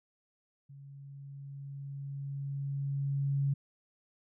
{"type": "tone with level ramp", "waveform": "sine", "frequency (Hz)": 139.3, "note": "C#3", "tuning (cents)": 9, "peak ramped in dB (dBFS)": [-48, -26], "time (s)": [0.69, 3.54], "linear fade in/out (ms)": 10, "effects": []}